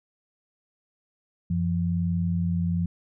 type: tone pair together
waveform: sine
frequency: 91.27 / 172.3 Hz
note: F#2 / F3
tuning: -23 / -23 cents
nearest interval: major seventh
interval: 1100 cents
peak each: -27 / -24 dBFS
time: 1.5-2.86 s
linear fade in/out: 5 ms
effects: none